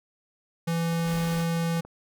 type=tone; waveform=square; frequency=167 Hz; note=E3; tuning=23 cents sharp; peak=-25 dBFS; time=0.67-1.81 s; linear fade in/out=10 ms
type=clicks; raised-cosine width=1 ms; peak=-31 dBFS; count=10; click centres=0.93 / 0.994 / 1.045 / 1.076 / 1.175 / 1.287 / 1.569 / 1.634 / 1.772 / 1.85 s
type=noise; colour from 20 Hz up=pink; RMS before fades=-40 dBFS; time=1.04-1.46 s; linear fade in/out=50 ms
effects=none